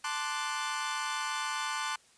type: chord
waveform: sawtooth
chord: D dominant seventh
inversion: second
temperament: equal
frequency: 880 / 1046.5 / 1174.7 / 1480 Hz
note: A5 / C6 / D6 / F#6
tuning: 0 / 0 / 0 / 0 cents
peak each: -34 dBFS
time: 0.04-1.96 s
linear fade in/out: 5 ms
effects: white hiss -62 dBFS RMS until 2.17 s + resampled to 22050 Hz